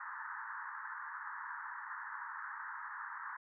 white band-pass noise, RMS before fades -45 dBFS, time 0-3.37 s, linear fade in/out 5 ms, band 880 to 1800 Hz, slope 96 dB/octave, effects none

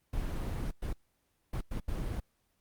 brown noise bursts at uneven times, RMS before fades -34 dBFS, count 5, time 0.13-0.71 / 0.82-0.93 / 1.53-1.61 / 1.71-1.8 / 1.88-2.2 s, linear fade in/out 5 ms, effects pink hiss -75 dBFS RMS until 2.6 s + Opus 24 kbps

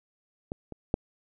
clicks, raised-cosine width 2 ms, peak -20 / -26 / -10 dBFS, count 3, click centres 0.519 / 0.723 / 0.941 s, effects none

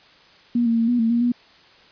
sine tone with pitch steps, 238.8 / 230.1 / 228.8 / 243.1 / 226.5 / 236.1 / 242.2 Hz, A#3 / A#3 / A#3 / B3 / A#3 / A#3 / B3, +42 / -22 / -32 / -27 / -50 / +22 / -34 cents, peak -16 dBFS, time 0.55-1.32 s, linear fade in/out 5 ms, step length 110 ms, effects white hiss -51 dBFS RMS until 1.91 s + resampled to 11025 Hz

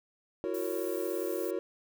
triangle chord, F# dominant seventh, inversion third, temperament just, 333 / 370 / 462.5 / 555 Hz, E4 / F#4 / A#4 / C#5, +18 / 0 / -14 / +2 cents, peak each -35 / -33 / -35 / -36 dBFS, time 0.44-1.59 s, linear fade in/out 0 ms
violet noise, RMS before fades -44 dBFS, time 0.54-1.51 s, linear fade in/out 5 ms
effects none

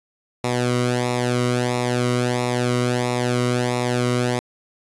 sawtooth tone with flanger, 123.2 Hz, B2, 4 cents flat, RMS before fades -21 dBFS, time 0.44-4.39 s, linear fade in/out 0 ms, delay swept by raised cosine 0.64 to 1.19 ms, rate 1.5 Hz, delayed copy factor -0.75, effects resampled to 24000 Hz

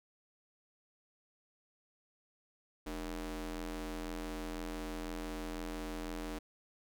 sawtooth ring-modulated tone, 170 Hz, F3, 46 cents flat, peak -32 dBFS, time 2.86-6.39 s, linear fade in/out 10 ms, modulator 128 Hz, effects none

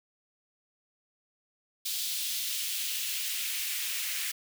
white noise with high-pass filter sweep, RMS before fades -33 dBFS, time 1.85-4.32 s, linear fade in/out 10 ms, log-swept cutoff 3600 to 2100 Hz, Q 1.8, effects none

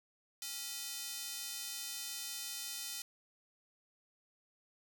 square tone with high-pass filter, 277.2 Hz, C#4, in tune, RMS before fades -43 dBFS, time 0.42-3.02 s, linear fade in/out 2 ms, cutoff 4500 Hz, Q 0.87, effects none

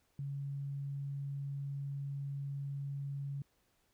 sine tone, 139.9 Hz, C#3, 16 cents sharp, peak -37 dBFS, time 0.19-3.42 s, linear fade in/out 2 ms, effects pink hiss -75 dBFS RMS until 3.93 s

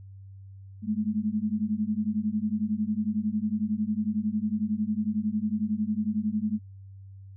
sine beating tone pair, 207.7 / 218.7 Hz, G#3 / A3, 0 / -10 cents, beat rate 11 Hz, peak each -28 dBFS, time 0.82-6.6 s, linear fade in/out 50 ms, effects added 97 Hz sine -43 dBFS peak until 7.36 s

